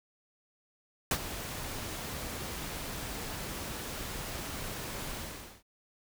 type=noise with ADSR envelope; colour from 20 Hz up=pink; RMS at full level=-26 dBFS; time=1.11-5.63 s; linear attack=3 ms; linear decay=58 ms; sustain=-13 dB; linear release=480 ms; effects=none